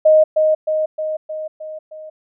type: tone with echo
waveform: sine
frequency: 622.3 Hz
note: D#5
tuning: in tune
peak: -7 dBFS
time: 0.05-0.24 s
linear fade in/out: 10 ms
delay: 310 ms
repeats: 6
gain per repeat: -4 dB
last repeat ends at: 2.1 s
effects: none